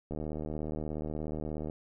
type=click train; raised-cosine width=2 ms; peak=-24 dBFS; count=123; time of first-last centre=0.11-1.699 s; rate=76.8 Hz; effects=none